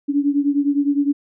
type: beating tone pair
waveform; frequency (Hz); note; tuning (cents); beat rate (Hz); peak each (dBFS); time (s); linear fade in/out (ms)
sine; 282.5 / 292.3; C#4 / D4; +33 / -8; 9.8; -17 / -20; 0.08-1.13; 20
effects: none